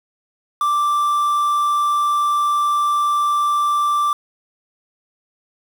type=tone with quantisation; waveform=triangle; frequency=1174.7 Hz; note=D6; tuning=in tune; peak=-13 dBFS; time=0.61-4.13 s; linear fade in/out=2 ms; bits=6; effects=none